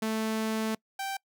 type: tone pair in turn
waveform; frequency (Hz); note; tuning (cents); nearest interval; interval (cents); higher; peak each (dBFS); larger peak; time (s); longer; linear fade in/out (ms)
sawtooth; 220 / 781.1; A3 / G5; 0 / -6; octave + minor seventh; 2194; second; -24 / -28; first; 0.02-0.75 / 0.99-1.17; first; 5
effects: noise-tail reverb RT60 0.1 s tail -25 dB re dry